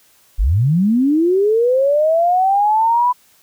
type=linear sweep; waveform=sine; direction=up; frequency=36.78 to 1000 Hz; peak=-11 dBFS; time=0.38-3.13 s; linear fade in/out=20 ms; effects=white hiss -53 dBFS RMS until 3.42 s